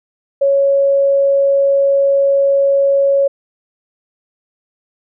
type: tone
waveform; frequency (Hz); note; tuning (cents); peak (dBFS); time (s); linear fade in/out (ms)
sine; 554.4; C#5; 0; -9; 0.41-3.28; 10
effects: none